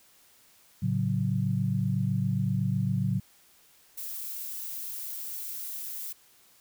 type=chord; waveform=sine; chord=F# minor; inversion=first; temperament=just; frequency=111 / 138.75 / 185 Hz; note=A2 / C#3 / F#3; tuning=+16 / +2 / 0 cents; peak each=-29 dBFS; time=0.82-3.2 s; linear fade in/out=10 ms
type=noise; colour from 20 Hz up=violet; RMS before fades=-37 dBFS; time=3.97-6.13 s; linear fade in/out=10 ms
effects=white hiss -60 dBFS RMS until 6.6 s